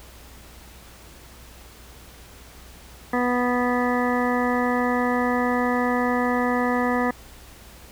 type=harmonic tone; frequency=246.2 Hz; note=B3; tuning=5 cents flat; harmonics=1 / 2 / 3 / 4 / 5 / 7 / 8; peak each=-23 / -26 / -28 / -29 / -30 / -31 / -32 dBFS; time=3.13-7.11 s; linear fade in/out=5 ms; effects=added 60 Hz sine -47 dBFS peak until 7.91 s + pink hiss -47 dBFS RMS until 7.91 s